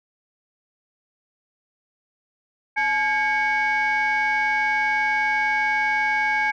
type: tone cluster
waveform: sine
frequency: 854 / 1629 / 2228 Hz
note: G#5 / G#6 / C#7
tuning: +48 / -34 / +8 cents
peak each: -22 dBFS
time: 2.76-6.52 s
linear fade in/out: 20 ms
effects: tanh soft clip ceiling -14 dBFS